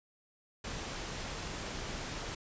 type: noise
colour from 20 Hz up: pink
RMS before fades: -40 dBFS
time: 0.64-2.35 s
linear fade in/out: 5 ms
effects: resampled to 16000 Hz